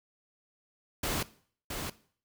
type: noise with echo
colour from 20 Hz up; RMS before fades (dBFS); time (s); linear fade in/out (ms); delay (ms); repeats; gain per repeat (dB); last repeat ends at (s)
pink; -32; 1.03-1.23; 5; 670; 1; -5; 1.9
effects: noise-tail reverb RT60 0.5 s tail -18 dB re dry